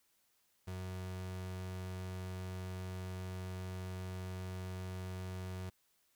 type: tone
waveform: 35% pulse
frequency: 92.5 Hz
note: F#2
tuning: in tune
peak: -39 dBFS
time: 0.67-5.7 s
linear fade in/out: 10 ms
effects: white hiss -75 dBFS RMS until 6.15 s